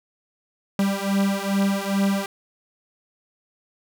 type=beating tone pair; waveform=45% pulse; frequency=196 / 198.4 Hz; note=G3 / G3; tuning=0 / +21 cents; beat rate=2.4 Hz; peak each=-23 dBFS; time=0.79-2.26 s; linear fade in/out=2 ms; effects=none